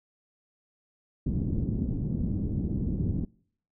white low-pass noise, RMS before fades -29 dBFS, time 1.26-3.25 s, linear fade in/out 5 ms, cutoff 250 Hz, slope 24 dB/octave, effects noise-tail reverb RT60 0.6 s tail -25 dB re dry

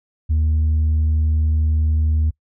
sine tone, 77.78 Hz, D#2, in tune, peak -12 dBFS, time 0.29-2.31 s, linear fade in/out 20 ms, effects noise-tail reverb RT60 0.1 s tail -23 dB re dry + tanh soft clip ceiling -13 dBFS

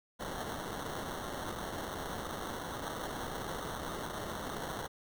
violet noise with sample-and-hold, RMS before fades -40 dBFS, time 0.19-4.88 s, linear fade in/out 20 ms, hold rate 2450 Hz, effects none

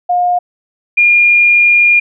sine tone pair in turn, 713 / 2416 Hz, F5 / D7, +36 / +48 cents, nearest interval octave + major sixth, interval 2112 cents, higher second, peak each -9 / -5 dBFS, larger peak second, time 0.09-0.39 / 0.97-2 s, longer second, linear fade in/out 10 ms, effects none

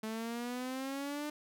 sawtooth exponential sweep, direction up, 216.9 to 300.7 Hz, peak -33 dBFS, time 0.03-1.3 s, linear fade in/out 5 ms, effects none

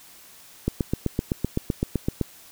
click train, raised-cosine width 3 ms, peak -9 dBFS, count 13, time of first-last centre 0.68-2.213 s, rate 7.83 Hz, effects white hiss -49 dBFS RMS until 2.51 s

